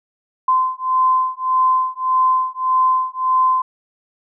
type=beating tone pair; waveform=sine; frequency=1031 / 1032.7 Hz; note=C6 / C6; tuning=-26 / -23 cents; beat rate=1.7 Hz; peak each=-17 dBFS; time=0.48-3.62 s; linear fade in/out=5 ms; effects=none